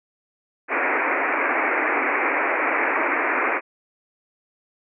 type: band-pass noise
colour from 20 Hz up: white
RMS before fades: -22 dBFS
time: 0.68-3.61 s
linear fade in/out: 50 ms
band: 260 to 2400 Hz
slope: 96 dB/octave
effects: none